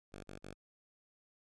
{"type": "tone bursts", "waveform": "5% pulse", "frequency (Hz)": 48.99, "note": "G1", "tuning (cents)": 0, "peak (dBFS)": -36, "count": 3, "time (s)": [0.12, 0.544], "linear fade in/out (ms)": 20, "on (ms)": 120, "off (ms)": 32, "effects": ["resampled to 24000 Hz"]}